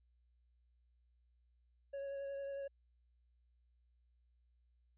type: tone with vibrato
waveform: triangle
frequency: 554.4 Hz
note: C#5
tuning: in tune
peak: -39 dBFS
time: 1.93-2.68 s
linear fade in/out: 10 ms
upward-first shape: triangle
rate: 11 Hz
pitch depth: 16 cents each way
effects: added 60 Hz sine -70 dBFS peak until 4.97 s + resampled to 8000 Hz